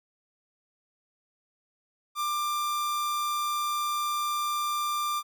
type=tone; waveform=45% pulse; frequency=1188 Hz; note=D6; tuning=20 cents sharp; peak=-27 dBFS; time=2.15-5.23 s; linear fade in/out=50 ms; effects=none